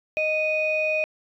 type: tone pair together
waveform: sine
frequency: 621.2 / 2485 Hz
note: D#5 / D#7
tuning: -3 / -3 cents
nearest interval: 2 octaves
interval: 2400 cents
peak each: -23 dBFS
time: 0.17-1.04 s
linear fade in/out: 0 ms
effects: tanh soft clip ceiling -14 dBFS